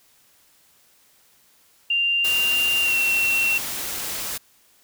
sine tone with pitch glide, 2787 to 2722 Hz, F7 to F7, -4 to -45 cents, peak -18 dBFS, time 1.9-3.58 s, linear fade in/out 5 ms, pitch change -41 cents, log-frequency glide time 2.82-2.95 s
white noise, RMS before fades -29 dBFS, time 2.24-4.38 s, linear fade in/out 10 ms
effects white hiss -58 dBFS RMS until 4.83 s

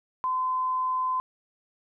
sine tone, 1025 Hz, C6, 36 cents flat, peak -24 dBFS, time 0.24-1.2 s, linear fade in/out 0 ms, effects none

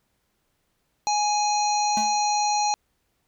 harmonic tone, 833 Hz, G#5, 5 cents sharp, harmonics 1 / 3 / 5 / 7 / 8, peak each -21 / -35 / -30 / -32 / -33 dBFS, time 1.07-2.74 s, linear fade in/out 0 ms
square tone with exponential decay, 217.1 Hz, A3, 23 cents flat, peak -27 dBFS, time 1.97-2.21 s, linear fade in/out 2 ms, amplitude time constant 51 ms
effects pink hiss -72 dBFS RMS until 3.27 s

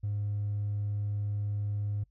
sine tone with hard clipping, 102.8 Hz, G#2, 17 cents flat, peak -30 dBFS, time 0.03-2.04 s, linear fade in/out 10 ms, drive 1 dB, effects noise-tail reverb RT60 0.1 s tail -25 dB re dry + added 50 Hz sine -65 dBFS peak until 2.1 s

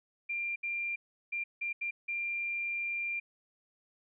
sine tone bursts at uneven times, 2384 Hz, D7, 25 cents sharp, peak -32 dBFS, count 6, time 0.29-0.56 / 0.63-0.96 / 1.32-1.44 / 1.61-1.73 / 1.81-1.91 / 2.08-3.2 s, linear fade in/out 10 ms, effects none

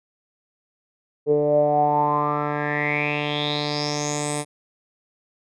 10% pulse tone with low-pass filter sweep, 147.6 Hz, D3, 9 cents sharp, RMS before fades -22 dBFS, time 1.26-4.45 s, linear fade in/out 50 ms, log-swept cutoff 440 to 9400 Hz, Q 8.2, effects none

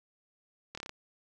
slowing click train, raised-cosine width 0.2 ms, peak -23 dBFS, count 6, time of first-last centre 0.75-0.894 s, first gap 25 ms, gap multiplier 1.07, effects none

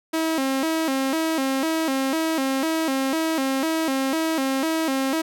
sawtooth tone with vibrato, 293.6 Hz, D4, in tune, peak -17 dBFS, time 0.13-5.22 s, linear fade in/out 10 ms, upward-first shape square, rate 2 Hz, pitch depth 160 cents each way, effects none

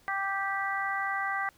harmonic tone, 392 Hz, G4, in tune, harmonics 2 / 3 / 4 / 5, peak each -34 / -34 / -34 / -34 dBFS, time 0.08-1.49 s, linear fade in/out 0 ms, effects pink hiss -62 dBFS RMS until 1.57 s

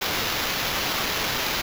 white noise with sample-and-hold, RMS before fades -26 dBFS, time 0.01-1.62 s, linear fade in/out 10 ms, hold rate 8820 Hz, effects none

